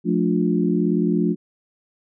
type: harmonic tone with a mistuned harmonic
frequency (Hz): 59.1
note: A#1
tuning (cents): +24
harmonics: 3 / 4 / 5 / 6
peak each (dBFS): -21 / -22 / -23 / -24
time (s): 0.04-1.36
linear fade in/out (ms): 50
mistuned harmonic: 4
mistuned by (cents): -140
effects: none